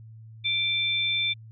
sine tone pair together, 2349 / 3551 Hz, D7 / A7, 0 / +15 cents, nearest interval perfect fifth, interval 715 cents, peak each -27 / -25 dBFS, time 0.44-1.34 s, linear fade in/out 20 ms, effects added 111 Hz sine -43 dBFS peak until 1.51 s

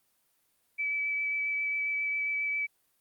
sine tone with vibrato, 2300 Hz, D7, 37 cents flat, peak -28 dBFS, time 0.78-2.67 s, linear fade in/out 20 ms, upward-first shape sine, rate 7.4 Hz, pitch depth 10 cents each way, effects white hiss -72 dBFS RMS until 3 s + Opus 32 kbps

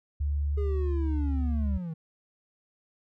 sine tone, 72.3 Hz, D2, 27 cents flat, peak -25 dBFS, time 0.2-1.78 s, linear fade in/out 10 ms
triangle linear sweep, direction down, 415.3 to 155.56 Hz, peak -30 dBFS, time 0.57-1.94 s, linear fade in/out 10 ms
effects none

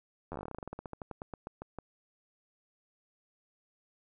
slowing click train, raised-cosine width 1 ms, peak -26 dBFS, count 26, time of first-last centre 0.32-1.787 s, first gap 11 ms, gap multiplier 1.12, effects none

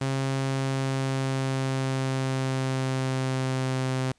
sawtooth tone with pitch glide, 134.6 to 130.39 Hz, C3 to C3, +49 to -6 cents, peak -21 dBFS, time 0.01-4.12 s, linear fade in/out 5 ms, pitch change -55 cents, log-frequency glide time 0.44-3.97 s, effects pink hiss -66 dBFS RMS until 4.18 s + resampled to 22050 Hz

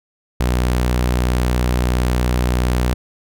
sawtooth tone, 61.5 Hz, B1, 7 cents flat, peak -11 dBFS, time 0.4-2.94 s, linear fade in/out 5 ms, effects none

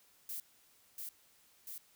violet noise with echo, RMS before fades -42 dBFS, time 0.29-0.4 s, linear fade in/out 2 ms, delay 690 ms, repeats 2, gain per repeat -2 dB, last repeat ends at 1.78 s, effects white hiss -67 dBFS RMS until 1.95 s

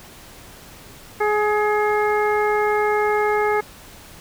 harmonic tone with a mistuned harmonic, 420 Hz, G#4, 19 cents sharp, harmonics 1 / 2 / 3 / 4 / 5, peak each -19 / -22 / -26 / -28 / -28 dBFS, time 1.2-3.61 s, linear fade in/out 10 ms, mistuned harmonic 5, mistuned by +28 cents, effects pink hiss -43 dBFS RMS until 4.2 s

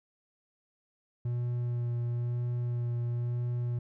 triangle tone with vibrato, 120.4 Hz, B2, 44 cents flat, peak -27 dBFS, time 1.25-3.79 s, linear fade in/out 5 ms, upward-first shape sine, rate 1 Hz, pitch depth 14 cents each way, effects none

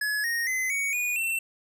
square tone with pitch steps, 1697 / 1861.3 / 2042 / 2239 / 2456 / 2694 Hz, G#6 / A#6 / C7 / C#7 / D#7 / E7, +37 / -3 / -43 / +17 / -23 / +37 cents, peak -26 dBFS, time 0.01-1.39 s, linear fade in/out 5 ms, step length 230 ms, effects none

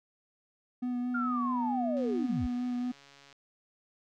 triangle tone with vibrato, 246.5 Hz, B3, 3 cents flat, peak -28 dBFS, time 0.82-2.92 s, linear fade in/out 10 ms, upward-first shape sine, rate 4.5 Hz, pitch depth 16 cents each way
sine linear sweep, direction down, 1423 to 46 Hz, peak -31 dBFS, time 1.14-2.47 s, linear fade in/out 10 ms
click train, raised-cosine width 0.2 ms, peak -38 dBFS, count 191, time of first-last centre 1.97-3.327 s, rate 140 Hz
effects none

